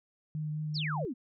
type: tone with vibrato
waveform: sine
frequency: 152.8 Hz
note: D#3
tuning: 31 cents flat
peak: -32 dBFS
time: 0.35-1.05 s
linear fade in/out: 0 ms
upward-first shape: triangle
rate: 4.7 Hz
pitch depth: 18 cents each way
type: exponential sweep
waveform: sine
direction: down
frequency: 5660 to 215.4 Hz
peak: -33 dBFS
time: 0.74-1.14 s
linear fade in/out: 20 ms
effects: none